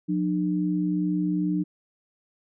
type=tone pair together; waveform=sine; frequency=179.39 / 301.7 Hz; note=F3 / D4; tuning=+47 / +47 cents; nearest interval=major sixth; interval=900 cents; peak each=-25 dBFS; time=0.08-1.64 s; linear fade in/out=20 ms; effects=none